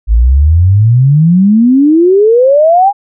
sine exponential sweep, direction up, 51.91 to 828 Hz, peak -3 dBFS, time 0.07-2.93 s, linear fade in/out 50 ms, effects none

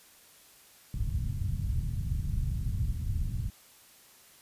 white low-pass noise, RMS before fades -31 dBFS, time 0.94-3.5 s, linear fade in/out 2 ms, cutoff 120 Hz, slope 24 dB/octave, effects white hiss -57 dBFS RMS until 4.41 s + resampled to 32000 Hz

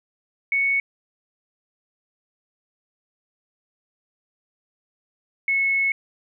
sine tone pair in turn, 2217 / 2194 Hz, C#7 / C#7, 0 / -18 cents, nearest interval unison, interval 18 cents, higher first, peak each -18 dBFS, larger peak neither, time 0.52-0.8 / 5.48-5.92 s, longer second, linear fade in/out 2 ms, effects none

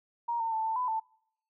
sine tone with pitch steps, 941 / 907 / 883 / 890 / 1001 / 886 Hz, A#5 / A#5 / A5 / A5 / B5 / A5, +16 / -48 / +6 / +20 / +23 / +12 cents, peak -28 dBFS, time 0.28-1 s, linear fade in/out 10 ms, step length 120 ms, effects noise-tail reverb RT60 0.7 s tail -26 dB re dry

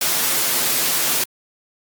white noise with comb filter, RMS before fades -19 dBFS, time 0.01-1.24 s, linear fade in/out 5 ms, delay 10 ms, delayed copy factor -0.55, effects high-pass 150 Hz 12 dB/octave + Opus 48 kbps

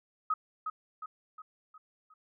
sine tone with echo, 1266 Hz, D#6, 30 cents sharp, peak -26 dBFS, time 0.3-0.34 s, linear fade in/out 5 ms, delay 360 ms, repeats 5, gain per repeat -6 dB, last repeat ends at 2.14 s, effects none

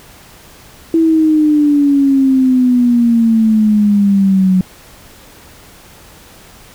sine exponential sweep, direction down, 329.6 to 183.8 Hz, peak -7 dBFS, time 0.94-4.61 s, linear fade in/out 2 ms, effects pink hiss -40 dBFS RMS until 6.74 s

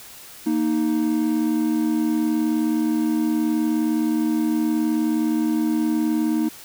triangle tone pair together, 231.9 / 311.1 Hz, A#3 / D#4, -9 / 0 cents, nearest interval perfect fourth, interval 509 cents, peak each -21 / -18 dBFS, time 0.46-6.49 s, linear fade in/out 10 ms, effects white hiss -42 dBFS RMS until 6.64 s

